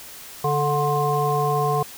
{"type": "harmonic tone with a mistuned harmonic", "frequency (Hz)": 146.1, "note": "D3", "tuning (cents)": -9, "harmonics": [1, 3, 5, 7], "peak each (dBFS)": [-24, -24, -24, -24], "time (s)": [0.44, 1.83], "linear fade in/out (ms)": 5, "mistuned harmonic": 7, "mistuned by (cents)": 54, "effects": ["white hiss -40 dBFS RMS until 1.97 s"]}